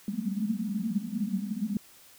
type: band-pass noise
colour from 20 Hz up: white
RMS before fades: -31 dBFS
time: 0.08-1.77 s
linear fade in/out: 2 ms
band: 190 to 230 Hz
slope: 96 dB/octave
effects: white hiss -55 dBFS RMS until 2.18 s